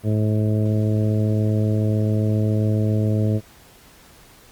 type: harmonic tone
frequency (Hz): 107.3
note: A2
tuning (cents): -43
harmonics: 1 / 2 / 3 / 4 / 5 / 6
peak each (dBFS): -18 / -24 / -28 / -30 / -32 / -34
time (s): 0.03-3.41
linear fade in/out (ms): 50
effects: pink hiss -49 dBFS RMS until 4.51 s + Opus 32 kbps